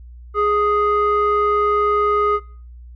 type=tone with low-pass filter; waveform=square; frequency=415.3 Hz; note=G#4; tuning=in tune; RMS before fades=-17 dBFS; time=0.34-2.4 s; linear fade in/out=50 ms; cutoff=1400 Hz; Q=5.5; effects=noise-tail reverb RT60 0.5 s tail -25 dB re dry + added 60 Hz sine -36 dBFS peak until 2.95 s